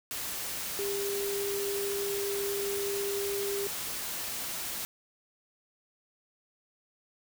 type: tone in noise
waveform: sine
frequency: 400.2 Hz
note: G4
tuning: 36 cents sharp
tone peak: -31 dBFS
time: 0.79-3.67 s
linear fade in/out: 0 ms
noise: white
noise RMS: -36 dBFS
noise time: 0.11-4.85 s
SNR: +2 dB
effects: none